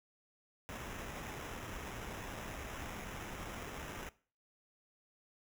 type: noise with sample-and-hold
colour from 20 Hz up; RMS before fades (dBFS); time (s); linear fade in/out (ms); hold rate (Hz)
pink; -45; 0.69-4.09; 0; 4410
effects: noise-tail reverb RT60 0.4 s tail -19 dB re dry